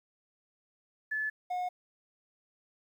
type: tone pair in turn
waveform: sine / triangle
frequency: 1729 / 723.6 Hz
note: A6 / F#5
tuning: -31 / -39 cents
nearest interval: octave + minor third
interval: 1508 cents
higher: first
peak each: -30 / -29 dBFS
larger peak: second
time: 1.11-1.3 / 1.5-1.69 s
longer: neither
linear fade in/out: 10 ms
effects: 11-bit